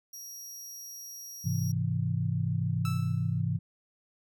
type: tone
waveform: sawtooth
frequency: 5680 Hz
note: F8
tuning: 28 cents sharp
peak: -39 dBFS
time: 0.13-1.72 s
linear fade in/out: 5 ms
type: chord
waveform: sine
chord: Ab augmented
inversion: none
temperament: equal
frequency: 103.83 / 130.81 / 164.81 Hz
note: Ab2 / C3 / E3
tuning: 0 / 0 / 0 cents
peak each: -31 dBFS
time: 1.44-3.59 s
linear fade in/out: 20 ms
type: tone with exponential decay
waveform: sawtooth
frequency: 1318.5 Hz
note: E6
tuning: in tune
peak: -31 dBFS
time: 2.85-3.41 s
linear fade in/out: 2 ms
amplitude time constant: 120 ms
effects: none